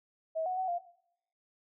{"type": "tone with pitch steps", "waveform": "sine", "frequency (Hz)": [643, 737, 751, 697], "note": ["E5", "F#5", "F#5", "F5"], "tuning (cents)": [-43, -7, 26, -4], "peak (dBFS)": -30, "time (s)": [0.35, 0.79], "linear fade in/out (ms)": 20, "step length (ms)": 110, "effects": ["noise-tail reverb RT60 0.7 s tail -17 dB re dry"]}